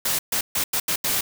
white noise bursts at uneven times, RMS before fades -23 dBFS, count 6, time 0.05-0.19 / 0.32-0.41 / 0.55-0.64 / 0.73-0.8 / 0.88-0.96 / 1.04-1.21 s, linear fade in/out 5 ms, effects none

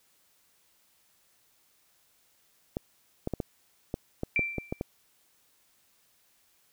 clicks, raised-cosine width 2 ms, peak -17 dBFS, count 10, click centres 2.769 / 3.274 / 3.337 / 3.402 / 3.941 / 4.234 / 4.393 / 4.583 / 4.725 / 4.811 s
sine tone with exponential decay, 2349 Hz, D7, in tune, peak -22 dBFS, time 4.36-4.82 s, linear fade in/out 1 ms, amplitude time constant 100 ms
effects white hiss -67 dBFS RMS until 6.72 s

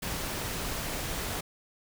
pink noise, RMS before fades -34 dBFS, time 0.02-1.41 s, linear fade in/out 10 ms, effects none

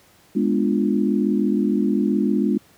sine chord, G# diminished seventh, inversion none, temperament equal, 207.7 / 246.9 / 293.7 / 349.2 Hz, G#3 / B3 / D4 / F4, 0 / 0 / 0 / 0 cents, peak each -20 / -23 / -23 / -25 dBFS, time 0.35-2.58 s, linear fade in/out 10 ms, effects pink hiss -54 dBFS RMS until 2.77 s + high-pass 80 Hz 12 dB/octave

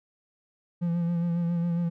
triangle tone with vibrato, 171.1 Hz, F3, 35 cents flat, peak -22 dBFS, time 0.81-1.9 s, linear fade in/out 20 ms, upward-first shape sine, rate 7.3 Hz, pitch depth 31 cents each way, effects none

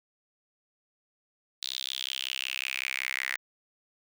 sawtooth tone with high-pass filter sweep, 65.41 Hz, C2, in tune, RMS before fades -34 dBFS, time 1.62-3.37 s, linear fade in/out 5 ms, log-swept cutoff 3900 to 1900 Hz, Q 5.7, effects none

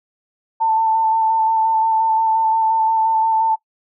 sine tone with vibrato, 890 Hz, A5, 20 cents sharp, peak -13 dBFS, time 0.6-3.56 s, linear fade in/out 20 ms, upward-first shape square, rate 5.7 Hz, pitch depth 15 cents each way, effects noise-tail reverb RT60 0.1 s tail -20 dB re dry

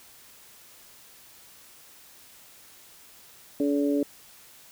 harmonic tone, 143 Hz, D3, 46 cents flat, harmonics 2 / 3 / 4, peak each -23 / -29 / -31 dBFS, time 3.6-4.03 s, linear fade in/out 2 ms, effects white hiss -52 dBFS RMS until 4.71 s

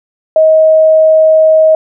sine tone, 632 Hz, D#5, 27 cents sharp, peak -3 dBFS, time 0.36-1.75 s, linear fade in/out 2 ms, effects none

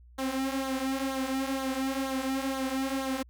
sawtooth tone with flanger, 266.5 Hz, C4, 32 cents sharp, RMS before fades -31 dBFS, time 0.18-3.23 s, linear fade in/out 10 ms, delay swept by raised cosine 0.38 to 5.68 ms, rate 2.1 Hz, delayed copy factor -0.65, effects added 60 Hz sine -51 dBFS peak until 3.29 s

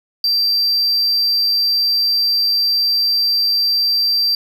triangle tone, 4699 Hz, D8, in tune, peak -12 dBFS, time 0.24-4.35 s, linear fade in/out 2 ms, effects none

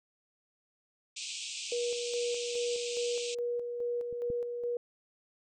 pink band-pass noise, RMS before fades -40 dBFS, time 1.16-3.35 s, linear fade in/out 10 ms, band 2400 to 8400 Hz, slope 96 dB/octave
sine tone with tremolo, 480.5 Hz, B4, 48 cents flat, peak -30 dBFS, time 1.72-4.77 s, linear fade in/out 2 ms, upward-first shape square, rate 2.4 Hz, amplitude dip 40%
clicks, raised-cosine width 3 ms, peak -38 / -28 dBFS, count 2, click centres 4.127 / 4.302 s
effects none

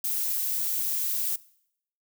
violet noise, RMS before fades -28 dBFS, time 0.04-1.36 s, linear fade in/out 5 ms, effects noise-tail reverb RT60 0.7 s tail -21 dB re dry

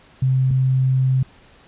sine tone pair in turn, 130.81 / 130.81 Hz, C3 / C3, 0 / 0 cents, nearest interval unison, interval 0 cents, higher neither, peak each -14 dBFS, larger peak neither, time 0.22-0.51 / 0.51-1.23 s, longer second, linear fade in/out 5 ms, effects pink hiss -50 dBFS RMS until 1.67 s + resampled to 8000 Hz

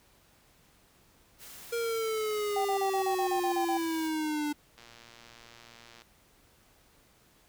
white noise, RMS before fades -48 dBFS, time 1.38-4.11 s, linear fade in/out 50 ms
square exponential sweep, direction down, 470.9 to 293.7 Hz, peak -30 dBFS, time 1.72-4.53 s, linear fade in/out 10 ms
sine tone bursts, 779 Hz, G5, 11 cents flat, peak -28 dBFS, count 10, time 2.56-3.774 s, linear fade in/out 5 ms, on 89 ms, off 36 ms
click train, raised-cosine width 0.2 ms, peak -34 dBFS, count 146, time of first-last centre 4.78-6.019 s, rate 117 Hz
effects pink hiss -63 dBFS RMS until 7.48 s

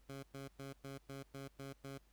15% pulse tone bursts, 137.2 Hz, C#3, 17 cents flat, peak -40 dBFS, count 8, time 0.09-1.98 s, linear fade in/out 5 ms, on 140 ms, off 110 ms, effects added 50 Hz sine -67 dBFS peak until 2.12 s + pink hiss -75 dBFS RMS until 2.12 s

